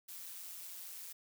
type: noise with amplitude modulation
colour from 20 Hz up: blue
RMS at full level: -45 dBFS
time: 0.08-1.13 s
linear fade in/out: 10 ms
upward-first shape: sine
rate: 178 Hz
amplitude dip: 65%
effects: none